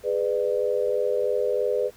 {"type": "chord", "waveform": "sine", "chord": "G# diminished", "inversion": "none", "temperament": "just", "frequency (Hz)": [415.3, 498.4, 598], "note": ["G#4", "B4", "D5"], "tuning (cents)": [0, 16, 31], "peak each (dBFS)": [-26, -24, -28], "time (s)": [0.03, 1.91], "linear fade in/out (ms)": 50, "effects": ["pink hiss -53 dBFS RMS until 1.96 s"]}